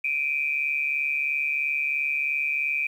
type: tone pair together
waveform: sine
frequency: 2346 / 2489 Hz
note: D7 / D#7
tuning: -2 / 0 cents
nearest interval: minor second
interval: 102 cents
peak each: -26 dBFS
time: 0.04-2.87 s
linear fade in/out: 5 ms
effects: 9-bit